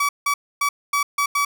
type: tone bursts at uneven times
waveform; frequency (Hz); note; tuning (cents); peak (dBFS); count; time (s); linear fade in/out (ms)
30% pulse; 1143; D6; -47; -15; 6; 0-0.09 / 0.26-0.34 / 0.61-0.69 / 0.93-1.03 / 1.18-1.26 / 1.35-1.45; 5
effects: none